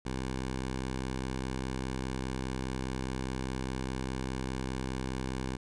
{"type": "tone", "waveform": "10% pulse", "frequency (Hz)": 64.9, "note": "C2", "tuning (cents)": -13, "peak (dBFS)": -25, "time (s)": [0.05, 5.57], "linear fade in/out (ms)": 10, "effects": ["resampled to 22050 Hz"]}